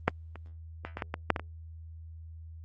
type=clicks; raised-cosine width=0.5 ms; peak=-6 / -28 / -20 / -20 / -16 / -17 / -6 / -16 / -22 dBFS; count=9; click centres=0.08 / 0.357 / 0.85 / 0.971 / 1.022 / 1.141 / 1.303 / 1.362 / 1.396 s; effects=added 81 Hz sine -43 dBFS peak until 2.64 s + Opus 24 kbps

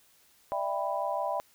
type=chord; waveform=sine; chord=E minor seventh; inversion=third; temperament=just; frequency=593.3 / 659.3 / 791.1 / 988.9 Hz; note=D5 / E5 / G5 / B5; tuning=+18 / 0 / +16 / +2 cents; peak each=-34 dBFS; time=0.52-1.4 s; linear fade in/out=0 ms; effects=white hiss -63 dBFS RMS until 1.54 s

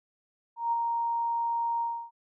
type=tone with ADSR envelope; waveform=sine; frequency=932.3 Hz; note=A#5; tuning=in tune; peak=-23 dBFS; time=0.56-2.11 s; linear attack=160 ms; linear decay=28 ms; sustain=-3 dB; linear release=300 ms; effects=none

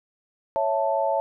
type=chord; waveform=sine; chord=A major; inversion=first; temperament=equal; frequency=554.4 / 659.3 / 880 Hz; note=C#5 / E5 / A5; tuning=0 / 0 / 0 cents; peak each=-25 / -25 / -25 dBFS; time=0.56-1.2 s; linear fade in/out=0 ms; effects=none

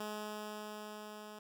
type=tone with level ramp; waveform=10% pulse; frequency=211.6 Hz; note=G#3; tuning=33 cents sharp; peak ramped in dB=-31 to -40 dBFS; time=0-1.39 s; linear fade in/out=5 ms; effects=none

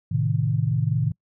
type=chord; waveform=sine; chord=A diminished; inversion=none; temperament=equal; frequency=110 / 130.81 / 155.56 Hz; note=A2 / C3 / Eb3; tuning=0 / 0 / 0 cents; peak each=-24 dBFS; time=0.11-1.12 s; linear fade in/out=10 ms; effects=noise-tail reverb RT60 0.1 s tail -25 dB re dry

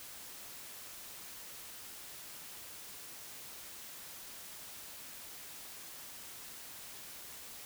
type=silence; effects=white hiss -49 dBFS RMS until 7.65 s

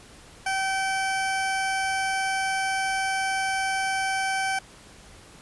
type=tone; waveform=20% pulse; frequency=770 Hz; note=G5; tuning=31 cents flat; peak=-19 dBFS; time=0.46-4.59 s; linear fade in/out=5 ms; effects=pink hiss -49 dBFS RMS until 5.41 s + resampled to 24000 Hz

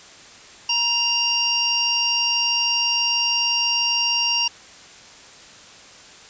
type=harmonic tone with a mistuned harmonic; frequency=932.3 Hz; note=A#5; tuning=in tune; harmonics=1 / 3 / 5 / 6; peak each=-29 / -21 / -27 / -22 dBFS; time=0.69-4.48 s; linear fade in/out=5 ms; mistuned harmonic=1; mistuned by=+26 cents; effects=white hiss -44 dBFS RMS until 6.29 s + resampled to 16000 Hz

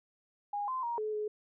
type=tone with pitch steps; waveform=sine; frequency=819 / 1034 / 942 / 429.2 / 423.6 Hz; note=G#5 / C6 / A#5 / A4 / G#4; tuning=-24 / -21 / +18 / -43 / +34 cents; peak=-32 dBFS; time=0.53-1.28 s; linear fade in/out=5 ms; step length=150 ms; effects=none

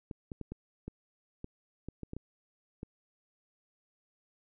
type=clicks; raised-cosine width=3 ms; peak=-27 dBFS; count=11; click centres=0.112 / 0.318 / 0.413 / 0.52 / 0.88 / 1.444 / 1.886 / 2.033 / 2.134 / 2.166 / 2.831 s; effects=none

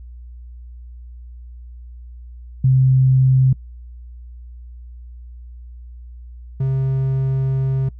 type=tone pair in turn; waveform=sine / triangle; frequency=130.81 / 133.4 Hz; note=C3 / C3; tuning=0 / +34 cents; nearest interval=unison; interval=34 cents; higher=second; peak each=-10 / -14 dBFS; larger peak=first; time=2.64-3.53 / 6.6-7.89 s; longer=second; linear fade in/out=5 ms; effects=noise-tail reverb RT60 0.1 s tail -23 dB re dry + added 60 Hz sine -34 dBFS peak until 7.99 s

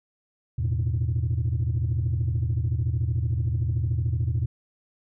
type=chord; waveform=sine; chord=E suspended fourth; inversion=none; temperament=equal; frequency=82.41 / 110 / 123.47 Hz; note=E2 / A2 / B2; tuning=0 / 0 / 0 cents; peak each=-25 dBFS; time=0.58-4.46 s; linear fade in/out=10 ms; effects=tanh soft clip ceiling -18 dBFS

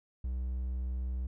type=tone; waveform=triangle; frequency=63 Hz; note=B1; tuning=35 cents sharp; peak=-30 dBFS; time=0.24-1.27 s; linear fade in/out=5 ms; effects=none

